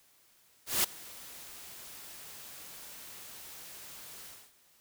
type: noise with ADSR envelope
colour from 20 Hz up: white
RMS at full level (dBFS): -26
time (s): 0.66-4.53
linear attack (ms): 180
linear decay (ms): 7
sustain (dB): -22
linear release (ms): 270
effects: white hiss -65 dBFS RMS until 4.8 s